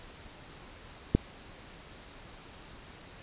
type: click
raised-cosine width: 3 ms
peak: -8 dBFS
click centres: 1.15 s
effects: pink hiss -50 dBFS RMS until 3.22 s + resampled to 8000 Hz